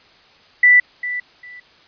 sine tone with echo, 1975.5 Hz, B6, in tune, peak -7 dBFS, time 0.63-0.8 s, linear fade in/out 5 ms, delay 400 ms, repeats 2, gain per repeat -14 dB, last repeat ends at 1.6 s, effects white hiss -50 dBFS RMS until 1.87 s + resampled to 11025 Hz

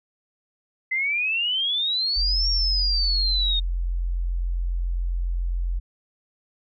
sine exponential two-way sweep, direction up then down, 2029 to 5580 to 3671 Hz, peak -21 dBFS, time 0.91-3.6 s, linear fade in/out 10 ms, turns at 2.49 s
sine tone, 43.65 Hz, F1, in tune, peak -22 dBFS, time 2.16-5.8 s, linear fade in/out 20 ms
effects none

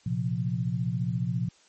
sine chord, Bb suspended second, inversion none, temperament just, 116.54 / 131.11 / 174.81 Hz, Bb2 / C3 / F3, 0 / +4 / +2 cents, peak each -30 dBFS, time 0.06-1.49 s, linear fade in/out 5 ms, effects white hiss -60 dBFS RMS until 1.68 s + MP3 32 kbps

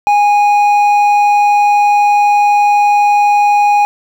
triangle tone with hard clipping, 824 Hz, G#5, 14 cents flat, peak -8 dBFS, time 0.07-3.85 s, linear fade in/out 0 ms, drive 9 dB, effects none

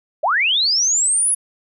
sine linear sweep, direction up, 533 to 10548 Hz, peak -14 dBFS, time 0.23-1.35 s, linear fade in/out 10 ms, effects none

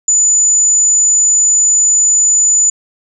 sine tone, 6990 Hz, A8, 12 cents flat, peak -7 dBFS, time 0.08-2.7 s, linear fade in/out 5 ms, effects none

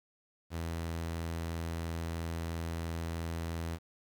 sawtooth tone, 83 Hz, E2, 12 cents sharp, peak -31 dBFS, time 0.5-3.79 s, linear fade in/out 50 ms, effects 10-bit

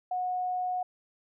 sine tone, 730 Hz, F#5, 24 cents flat, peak -28 dBFS, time 0.11-0.83 s, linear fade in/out 5 ms, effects none

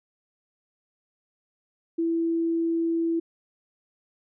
sine tone, 331.8 Hz, E4, 11 cents sharp, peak -22 dBFS, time 1.98-3.2 s, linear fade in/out 10 ms, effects none

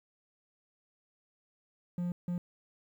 triangle tone bursts at uneven times, 176 Hz, F3, 14 cents sharp, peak -29 dBFS, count 2, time 1.98-2.12 / 2.28-2.38 s, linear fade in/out 2 ms, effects 11-bit

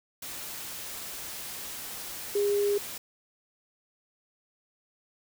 sine tone in noise, 407.2 Hz, G#4, 34 cents flat, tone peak -23 dBFS, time 2.35-2.78 s, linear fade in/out 5 ms, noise white, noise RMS -39 dBFS, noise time 0.22-2.98 s, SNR +13 dB, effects none

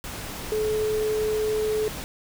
sine tone in noise, 430.2 Hz, A4, 39 cents flat, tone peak -22 dBFS, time 0.52-1.88 s, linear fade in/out 0 ms, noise pink, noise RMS -35 dBFS, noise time 0.04-2.04 s, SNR +10 dB, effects none

